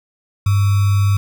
sine tone with sample-and-hold, 99.8 Hz, G2, 32 cents sharp, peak -11 dBFS, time 0.46-1.17 s, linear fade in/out 5 ms, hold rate 1225 Hz, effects none

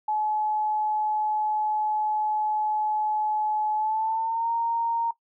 sine tone with pitch glide, 854 to 925.9 Hz, G#5 to A#5, +48 to -12 cents, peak -23 dBFS, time 0.08-5.11 s, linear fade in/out 5 ms, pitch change +140 cents, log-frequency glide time 3.75-4.5 s, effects noise-tail reverb RT60 0.1 s tail -17 dB re dry

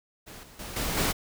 pink noise with level steps, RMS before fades -45 / -51 / -39 / -30 / -26 dBFS, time 0.26-1.13 s, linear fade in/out 20 ms, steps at 0.43 / 0.59 / 0.76 / 0.97 s, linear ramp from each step 5 ms, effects none

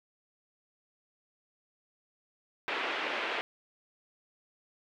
white band-pass noise, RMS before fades -34 dBFS, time 2.68-3.41 s, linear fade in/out 0 ms, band 300 to 2800 Hz, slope 24 dB/octave, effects none

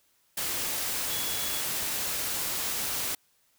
sine tone in noise, 3377 Hz, G#7, 28 cents sharp, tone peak -38 dBFS, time 1.1-1.61 s, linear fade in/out 5 ms, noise white, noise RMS -31 dBFS, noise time 0.37-3.15 s, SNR -10 dB, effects white hiss -68 dBFS RMS until 3.58 s

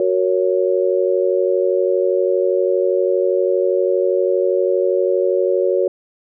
sine chord, F# major, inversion none, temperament just, 370 / 462.5 / 555 Hz, F#4 / A#4 / C#5, 0 / -14 / +2 cents, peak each -17 / -20 / -18 dBFS, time 0-5.88 s, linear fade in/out 2 ms, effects none

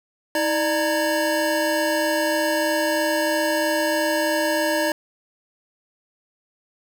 square tone cluster, 319.7 / 597 / 916 / 1666 Hz, D#4 / D5 / A#5 / G#6, +47 / +28 / -31 / +5 cents, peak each -26 / -23 / -29 / -28 dBFS, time 0.35-4.92 s, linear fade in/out 2 ms, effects none

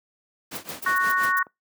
pink noise with tremolo, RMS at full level -33 dBFS, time 0.51-1.33 s, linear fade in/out 10 ms, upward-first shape triangle, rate 5.8 Hz, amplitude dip 95%
violet noise bursts, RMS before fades -33 dBFS, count 7, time 0.55-1.392 s, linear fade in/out 5 ms, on 26 ms, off 110 ms
harmonic tone, 370 Hz, F#4, in tune, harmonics 3 / 4 / 5, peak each -23 / -24 / -25 dBFS, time 0.86-1.43 s, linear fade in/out 5 ms
click, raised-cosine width 1 ms, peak -31 dBFS, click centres 1.468 s
effects noise-tail reverb RT60 0.2 s tail -26 dB re dry + high-pass 200 Hz 12 dB/octave

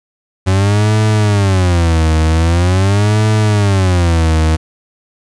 40% pulse tone with vibrato, 92.5 Hz, F#2, in tune, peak -8 dBFS, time 0.46-4.57 s, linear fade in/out 20 ms, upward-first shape sine, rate 0.44 Hz, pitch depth 270 cents each way, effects resampled to 22050 Hz + 8-bit

